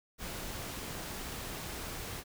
pink noise, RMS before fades -41 dBFS, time 0.18-2.24 s, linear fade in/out 50 ms, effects none

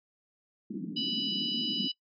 white band-pass noise, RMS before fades -37 dBFS, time 0.7-1.88 s, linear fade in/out 5 ms, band 180 to 300 Hz, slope 48 dB/octave
harmonic tone, 987.8 Hz, B5, in tune, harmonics 3 / 4 / 5, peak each -31 / -38 / -36 dBFS, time 0.96-1.92 s, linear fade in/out 10 ms
effects noise-tail reverb RT60 0.1 s tail -20 dB re dry + MP3 64 kbps

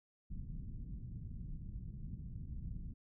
pink low-pass noise, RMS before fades -45 dBFS, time 0.3-2.94 s, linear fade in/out 10 ms, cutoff 190 Hz, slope 24 dB/octave, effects none

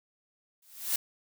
blue noise with exponential growth, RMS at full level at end -25 dBFS, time 0.62-0.96 s, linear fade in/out 5 ms, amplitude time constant 73 ms, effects none

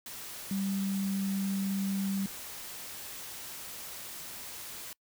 sine tone in noise, 195.4 Hz, G3, 5 cents flat, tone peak -29 dBFS, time 0.51-2.26 s, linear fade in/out 2 ms, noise white, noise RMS -43 dBFS, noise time 0.06-4.93 s, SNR +11 dB, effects noise-tail reverb RT60 0.1 s tail -25 dB re dry

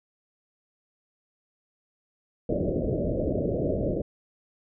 white low-pass noise, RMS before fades -27 dBFS, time 2.49-4.02 s, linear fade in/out 5 ms, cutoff 630 Hz, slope 96 dB/octave, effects none

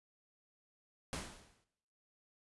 pink noise with exponential decay, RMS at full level -39 dBFS, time 1.13-1.64 s, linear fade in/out 0 ms, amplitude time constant 110 ms, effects noise-tail reverb RT60 0.8 s tail -17 dB re dry + resampled to 24000 Hz

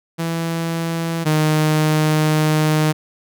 sawtooth tone pair in turn, 165.7 / 154.43 Hz, E3 / D#3, +9 / -13 cents, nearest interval minor second, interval 122 cents, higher first, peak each -16 / -10 dBFS, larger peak second, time 0.18-1.25 / 1.25-2.93 s, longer second, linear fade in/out 20 ms, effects none

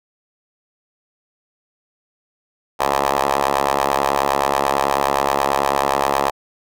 10% pulse ring-modulated tone, 69.3 Hz, C#2, in tune, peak -5 dBFS, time 2.79-6.31 s, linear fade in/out 20 ms, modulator 801 Hz, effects none

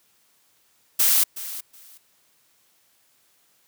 blue noise with echo, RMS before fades -18 dBFS, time 0.99-1.24 s, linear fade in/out 10 ms, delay 370 ms, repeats 2, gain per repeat -15 dB, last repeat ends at 1.98 s, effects white hiss -63 dBFS RMS until 3.67 s + high-pass 80 Hz 12 dB/octave

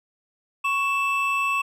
triangle tone pair together, 1107 / 2643 Hz, C#6 / E7, -3 / +4 cents, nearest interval octave + minor third, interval 1507 cents, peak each -22 dBFS, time 0.64-1.62 s, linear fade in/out 10 ms, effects none

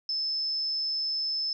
sine tone, 5250 Hz, E8, 8 cents flat, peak -27 dBFS, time 0.09-1.53 s, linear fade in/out 2 ms, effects none

